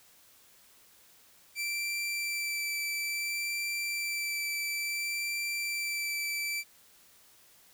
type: tone with vibrato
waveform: sawtooth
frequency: 2337 Hz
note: D7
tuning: 9 cents flat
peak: -28 dBFS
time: 1.55-6.64 s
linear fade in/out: 50 ms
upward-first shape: sine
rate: 0.58 Hz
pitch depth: 10 cents each way
effects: white hiss -60 dBFS RMS until 7.73 s